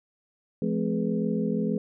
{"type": "tone cluster", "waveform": "sine", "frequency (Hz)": [172.7, 214.6, 261, 420.8, 494.2], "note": ["F3", "A3", "C4", "G#4", "B4"], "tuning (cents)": [-19, -43, -4, 23, 1], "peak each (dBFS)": [-30, -27, -32, -32, -35], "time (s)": [0.62, 1.78], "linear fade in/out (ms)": 2, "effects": []}